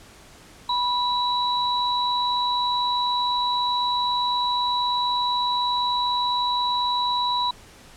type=tone pair together; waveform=sine; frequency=981 / 3924 Hz; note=B5 / B7; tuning=-12 / -12 cents; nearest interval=2 octaves; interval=2400 cents; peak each=-22 / -25 dBFS; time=0.69-7.51 s; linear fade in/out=5 ms; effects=pink hiss -48 dBFS RMS until 7.96 s + low-pass 10000 Hz 12 dB/octave